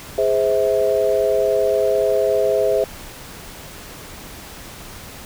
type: chord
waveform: sine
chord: Ab augmented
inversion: none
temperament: just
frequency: 415.3 / 519.1 / 648.9 Hz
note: Ab4 / C5 / E5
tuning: 0 / -14 / -27 cents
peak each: -19 dBFS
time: 0.18-2.84 s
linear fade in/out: 2 ms
effects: pink hiss -37 dBFS RMS until 5.25 s